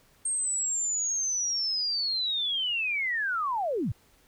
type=linear sweep; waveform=sine; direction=down; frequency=8550 to 77.6 Hz; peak=-26 dBFS; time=0.25-3.92 s; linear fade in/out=5 ms; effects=pink hiss -62 dBFS RMS until 4.27 s